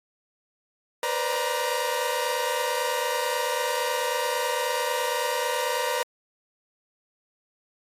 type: tone cluster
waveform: sawtooth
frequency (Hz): 482.9 / 512 / 589 / 942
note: B4 / C5 / D5 / A#5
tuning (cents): -39 / -38 / +5 / +18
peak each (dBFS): -28 / -26 / -28 / -25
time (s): 1.03-6.03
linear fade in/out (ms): 2
effects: AAC 48 kbps